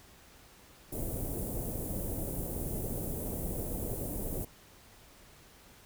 pink band-stop noise, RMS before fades -36 dBFS, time 0.92-4.45 s, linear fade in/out 5 ms, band 610 to 9800 Hz, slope 24 dB/octave, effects pink hiss -57 dBFS RMS until 5.85 s

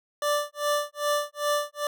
25% pulse tone with tremolo, 587.3 Hz, D5, in tune, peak -18 dBFS, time 0.22-1.87 s, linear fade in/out 2 ms, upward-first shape sine, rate 2.5 Hz, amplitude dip 100%, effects none

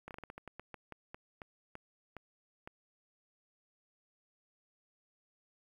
slowing click train, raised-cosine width 0.5 ms, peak -30 dBFS, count 16, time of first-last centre 0.08-2.675 s, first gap 28 ms, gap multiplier 1.23, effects 10-bit

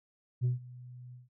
sine tone with ADSR envelope, 124.1 Hz, B2, 9 cents sharp, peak -22 dBFS, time 0.41-1.29 s, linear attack 38 ms, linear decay 140 ms, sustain -23 dB, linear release 160 ms, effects tanh soft clip ceiling -24 dBFS

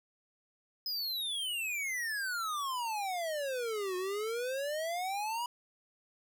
square exponential two-way sweep, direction down then up, 5100 to 360 to 980 Hz, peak -34 dBFS, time 0.86-5.46 s, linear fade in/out 2 ms, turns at 3.96 s, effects none

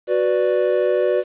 triangle chord, B minor, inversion second, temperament equal, 370 / 493.9 / 587.3 Hz, F#4 / B4 / D5, 0 / 0 / 0 cents, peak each -18 dBFS, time 0.07-1.24 s, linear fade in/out 50 ms, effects resampled to 8000 Hz + 8-bit

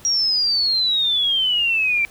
sine exponential sweep, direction down, 5710 to 2327 Hz, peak -16 dBFS, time 0.05-2.05 s, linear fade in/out 0 ms, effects pink hiss -46 dBFS RMS until 2.1 s

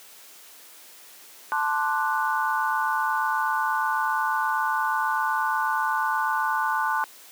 sine chord, D dominant seventh, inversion second, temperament equal, 880 / 1046.5 / 1174.7 / 1480 Hz, A5 / C6 / D6 / F#6, 0 / 0 / 0 / 0 cents, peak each -26 / -28 / -30 / -27 dBFS, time 1.52-7.04 s, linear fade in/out 0 ms, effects white hiss -48 dBFS RMS until 7.31 s + high-pass 300 Hz 12 dB/octave

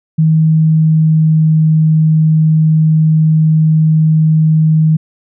sine tone with pitch glide, 158.6 to 157.32 Hz, D#3 to D#3, +33 to +19 cents, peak -6 dBFS, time 0.18-4.97 s, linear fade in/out 10 ms, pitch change -14 cents, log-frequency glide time 0.31-1.62 s, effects none

